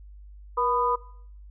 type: tone cluster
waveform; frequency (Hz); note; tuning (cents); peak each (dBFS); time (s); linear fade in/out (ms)
sine; 479.3 / 996 / 1231; A#4 / B5 / D#6; +48 / +14 / -19; -28 / -24 / -27; 0.57-0.96; 10
effects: noise-tail reverb RT60 0.6 s tail -20 dB re dry + added 50 Hz sine -43 dBFS peak until 1.5 s